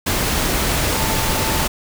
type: tone in noise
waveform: sine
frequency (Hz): 887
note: A5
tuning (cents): +14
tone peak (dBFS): -27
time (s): 0.92-1.65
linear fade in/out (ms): 10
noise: pink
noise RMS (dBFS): -19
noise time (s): 0.06-1.68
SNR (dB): -11
effects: none